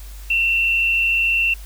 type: tone with frequency modulation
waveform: sine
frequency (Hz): 2713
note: E7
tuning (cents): +49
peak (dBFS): -15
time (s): 0.3-1.54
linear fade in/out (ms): 5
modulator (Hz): 94.2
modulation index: 0.57
effects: added 50 Hz sine -33 dBFS peak until 1.65 s + white hiss -45 dBFS RMS until 1.65 s